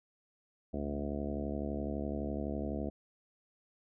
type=harmonic tone with a mistuned harmonic; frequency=71.9 Hz; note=D2; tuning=36 cents flat; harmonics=1 / 2 / 3 / 4 / 5 / 6 / 7 / 8 / 9 / 10; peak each=-40 / -48 / -39 / -41 / -44 / -47 / -45 / -51 / -44 / -53 dBFS; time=0.73-2.9 s; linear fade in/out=10 ms; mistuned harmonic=2; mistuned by=-28 cents; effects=none